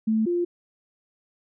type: tone pair in turn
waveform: sine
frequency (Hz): 220 / 349.2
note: A3 / F4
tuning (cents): 0 / 0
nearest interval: minor sixth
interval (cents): 800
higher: second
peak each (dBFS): -19 / -21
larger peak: first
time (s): 0.07-0.26 / 0.26-0.45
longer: neither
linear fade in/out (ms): 10
effects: none